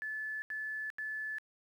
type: tone bursts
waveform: sine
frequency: 1733 Hz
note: A6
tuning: 27 cents flat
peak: -36 dBFS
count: 3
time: 0.02-1.384 s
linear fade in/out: 0 ms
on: 400 ms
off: 82 ms
effects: 11-bit